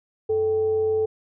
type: tone with frequency modulation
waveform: sine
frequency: 436.3 Hz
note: A4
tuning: 15 cents flat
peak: -19 dBFS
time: 0.29-1.06 s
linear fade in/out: 10 ms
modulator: 343 Hz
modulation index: 0.22
effects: none